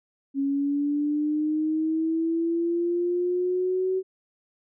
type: linear sweep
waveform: sine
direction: up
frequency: 274.2 to 378 Hz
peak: -22 dBFS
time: 0.34-4.03 s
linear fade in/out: 50 ms
effects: none